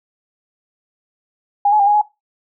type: tone with pitch steps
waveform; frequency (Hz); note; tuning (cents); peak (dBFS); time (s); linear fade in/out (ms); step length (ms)
sine; 813 / 848 / 800 / 829 / 840; G#5 / G#5 / G5 / G#5 / G#5; -37 / +36 / +35 / -3 / +19; -10; 1.65-2.015; 5; 73
effects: noise-tail reverb RT60 0.2 s tail -17 dB re dry